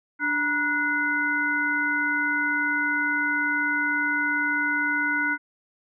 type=harmonic tone with a mistuned harmonic; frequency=293.7 Hz; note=D4; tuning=in tune; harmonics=1 / 3 / 5 / 7; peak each=-31 / -33 / -23 / -29 dBFS; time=0.19-5.38 s; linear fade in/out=50 ms; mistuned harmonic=3; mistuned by=+140 cents; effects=none